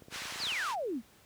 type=clicks; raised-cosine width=2 ms; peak=-37 dBFS; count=12; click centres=0.022 / 0.084 / 0.125 / 0.159 / 0.22 / 0.255 / 0.324 / 0.359 / 0.402 / 0.436 / 0.469 / 0.522 s
type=band-pass noise; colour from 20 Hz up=pink; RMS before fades=-41 dBFS; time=0.1-0.76 s; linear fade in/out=50 ms; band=1200 to 6800 Hz; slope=12 dB/octave
type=exponential sweep; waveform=sine; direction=down; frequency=5560 to 204.3 Hz; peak=-32 dBFS; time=0.38-1.02 s; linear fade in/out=50 ms
effects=pink hiss -61 dBFS RMS until 1.25 s + high-pass 60 Hz 12 dB/octave